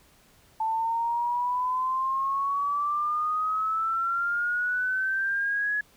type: exponential sweep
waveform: sine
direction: up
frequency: 880 to 1694 Hz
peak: -24 dBFS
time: 0.6-5.81 s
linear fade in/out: 5 ms
effects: pink hiss -59 dBFS RMS until 5.96 s